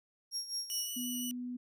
35% pulse tone with tremolo, 5580 Hz, F8, 2 cents flat, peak -31 dBFS, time 0.31-0.92 s, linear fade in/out 50 ms, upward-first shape sine, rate 4.8 Hz, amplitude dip 75%
10% pulse tone with vibrato, 2940 Hz, F#7, 12 cents flat, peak -30 dBFS, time 0.7-1.31 s, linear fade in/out 0 ms, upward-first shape sine, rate 5.8 Hz, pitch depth 10 cents each way
sine tone, 246.9 Hz, B3, in tune, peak -37 dBFS, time 0.96-1.57 s, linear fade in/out 10 ms
effects none

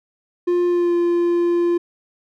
triangle tone with pitch glide, 352.3 to 346 Hz, F4 to F4, +15 to -16 cents, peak -13 dBFS, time 0.47-1.78 s, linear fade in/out 10 ms, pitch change -31 cents, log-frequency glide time 0.67-0.95 s, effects none

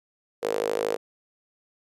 sawtooth tone with high-pass filter, 52.6 Hz, G#1, 23 cents sharp, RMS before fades -27 dBFS, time 0.42-0.97 s, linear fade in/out 20 ms, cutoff 470 Hz, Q 6.4, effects resampled to 32000 Hz

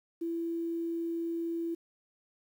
sine tone, 334.5 Hz, E4, 25 cents sharp, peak -31 dBFS, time 0.21-1.75 s, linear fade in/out 10 ms, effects 10-bit

